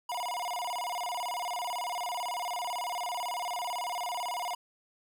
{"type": "tone with vibrato", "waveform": "square", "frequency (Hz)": 830.6, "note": "G#5", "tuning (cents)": 0, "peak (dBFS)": -33, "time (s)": [0.09, 4.55], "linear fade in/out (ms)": 5, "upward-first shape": "square", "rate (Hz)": 18, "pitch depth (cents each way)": 270, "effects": ["11-bit"]}